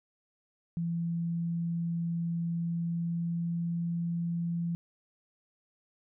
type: tone with pitch glide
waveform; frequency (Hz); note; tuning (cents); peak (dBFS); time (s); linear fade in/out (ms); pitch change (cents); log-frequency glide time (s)
sine; 168.8 to 169.97; E3 to F3; +41 to -47; -29; 0.77-4.75; 0; +12; 2.62-3.84
effects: none